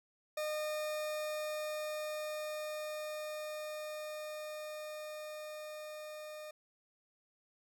40% pulse tone with level ramp, 610 Hz, D#5, 34 cents flat, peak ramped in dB -34 to -44 dBFS, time 0.37-6.51 s, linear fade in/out 5 ms, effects none

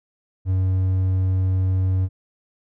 triangle tone, 93.6 Hz, F#2, 20 cents sharp, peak -15 dBFS, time 0.45-2.09 s, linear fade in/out 50 ms, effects none

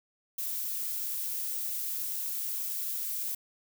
violet noise, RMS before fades -34 dBFS, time 0.38-3.35 s, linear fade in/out 5 ms, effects none

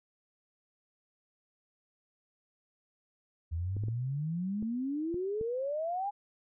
sine exponential sweep, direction up, 79.2 to 830.6 Hz, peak -31 dBFS, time 3.51-6.11 s, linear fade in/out 20 ms
clicks, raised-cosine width 3 ms, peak -29 dBFS, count 6, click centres 3.767 / 3.837 / 3.884 / 4.626 / 5.143 / 5.412 s
effects none

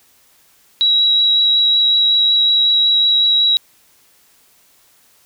sine tone with vibrato, 3876 Hz, B7, 33 cents flat, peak -10 dBFS, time 0.81-3.57 s, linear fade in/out 0 ms, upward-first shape sine, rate 5.4 Hz, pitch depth 8 cents each way, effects white hiss -53 dBFS RMS until 5.25 s

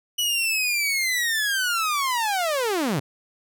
sawtooth linear sweep, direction down, 2960 to 119 Hz, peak -18 dBFS, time 0.18-3 s, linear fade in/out 10 ms, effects none

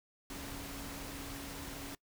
sine tone in noise, 278.3 Hz, C#4, 7 cents sharp, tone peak -48 dBFS, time 0.3-1.95 s, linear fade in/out 2 ms, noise pink, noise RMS -45 dBFS, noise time 0.3-1.95 s, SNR -6 dB, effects noise-tail reverb RT60 0.1 s tail -22 dB re dry

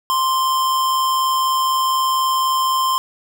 square tone with amplitude modulation, 1046.5 Hz, C6, in tune, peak -15 dBFS, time 0.1-2.98 s, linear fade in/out 0 ms, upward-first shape sine, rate 144 Hz, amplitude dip 25%, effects none

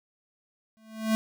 square tone with exponential growth, 220 Hz, A3, in tune, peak -20 dBFS, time 0.77-1.15 s, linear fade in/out 0 ms, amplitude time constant 81 ms, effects none

